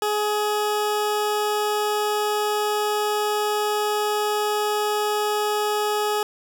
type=tone; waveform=20% pulse; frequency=420 Hz; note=G#4; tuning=19 cents sharp; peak=-16 dBFS; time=0.02-6.23 s; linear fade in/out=2 ms; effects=none